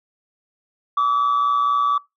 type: tone pair together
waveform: sine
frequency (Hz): 1149.9 / 1274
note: D6 / D#6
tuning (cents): -37 / +41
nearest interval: major second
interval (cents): 178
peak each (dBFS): -14 / -23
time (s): 0.97-1.98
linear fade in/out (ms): 5
effects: noise-tail reverb RT60 0.2 s tail -24 dB re dry + tanh soft clip ceiling -13 dBFS